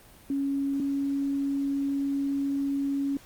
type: tone pair in turn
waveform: sine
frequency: 277.2 / 278.2 Hz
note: C#4 / C#4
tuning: 0 / +6 cents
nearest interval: unison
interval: 6 cents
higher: second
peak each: -25 dBFS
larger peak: neither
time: 0.3-0.8 / 0.8-3.17 s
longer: second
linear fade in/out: 2 ms
effects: pink hiss -53 dBFS RMS until 3.25 s + Opus 32 kbps